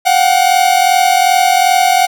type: tone pair together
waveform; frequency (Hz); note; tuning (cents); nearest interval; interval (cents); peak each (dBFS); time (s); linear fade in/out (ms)
45% pulse; 716.4 / 759; F5 / F#5; +44 / +44; minor second; 100; -11; 0.05-2.07; 20
effects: none